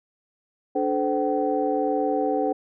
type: tone cluster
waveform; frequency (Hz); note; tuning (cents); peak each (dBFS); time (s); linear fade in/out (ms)
sine; 291.9 / 433.6 / 515 / 762; D4 / A4 / C5 / G5; -10 / -25 / -28 / -49; -26; 0.75-2.53; 10
effects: tanh soft clip ceiling -10 dBFS